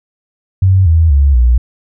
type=tone with pitch steps; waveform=sine; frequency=94.7 / 81.49 / 70.13 / 60.35 Hz; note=F#2 / E2 / C#2 / B1; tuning=+41 / -19 / +21 / -39 cents; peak=-5 dBFS; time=0.62-1.58 s; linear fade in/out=5 ms; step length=240 ms; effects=none